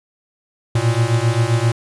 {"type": "beating tone pair", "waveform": "square", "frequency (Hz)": [112.7, 120.3], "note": ["A2", "B2"], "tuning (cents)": [42, -45], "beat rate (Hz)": 7.6, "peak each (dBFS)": -18, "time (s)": [0.75, 1.72], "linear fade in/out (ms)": 5, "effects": ["resampled to 24000 Hz"]}